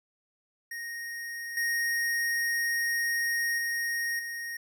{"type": "tone with level steps", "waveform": "square", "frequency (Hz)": 1864.7, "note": "A#6", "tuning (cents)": 0, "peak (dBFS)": [-36, -27, -29, -35], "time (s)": [0.71, 4.57], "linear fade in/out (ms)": 5, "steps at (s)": [1.57, 3.58, 4.19], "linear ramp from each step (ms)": 2, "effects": []}